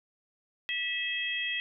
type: harmonic tone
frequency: 650 Hz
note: E5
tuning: 24 cents flat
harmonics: 3 / 4 / 5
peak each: -34 / -34 / -34 dBFS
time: 0.69-1.6 s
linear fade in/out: 0 ms
effects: none